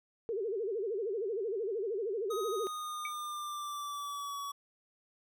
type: tone with vibrato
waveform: sine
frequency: 422.2 Hz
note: G#4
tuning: 29 cents sharp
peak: -32 dBFS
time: 0.29-2.67 s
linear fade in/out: 0 ms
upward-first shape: sine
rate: 13 Hz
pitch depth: 200 cents each way
type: tone with pitch glide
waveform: square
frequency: 1255 to 1131.1 Hz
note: D#6 to C#6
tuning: +15 to +35 cents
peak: -38 dBFS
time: 2.3-4.52 s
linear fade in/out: 10 ms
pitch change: -180 cents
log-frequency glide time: 2.46-4.39 s
type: tone with exponential decay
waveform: sine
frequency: 2290 Hz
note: D7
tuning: 44 cents flat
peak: -33 dBFS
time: 3.05-3.14 s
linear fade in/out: 2 ms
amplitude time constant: 19 ms
effects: none